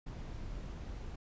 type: noise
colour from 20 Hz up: brown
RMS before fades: -43 dBFS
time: 0.06-1.16 s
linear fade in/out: 10 ms
effects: resampled to 16000 Hz